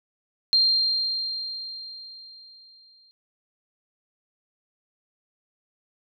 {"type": "tone with exponential decay", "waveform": "sine", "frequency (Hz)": 4186, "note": "C8", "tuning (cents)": 0, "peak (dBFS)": -15, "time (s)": [0.53, 3.11], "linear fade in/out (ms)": 0, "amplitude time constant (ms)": 560, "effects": []}